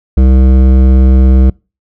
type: tone with hard clipping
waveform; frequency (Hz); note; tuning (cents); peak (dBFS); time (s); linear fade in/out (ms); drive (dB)
sine; 64.9; C2; -13; -5; 0.17-1.5; 5; 13
effects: noise-tail reverb RT60 0.3 s tail -26 dB re dry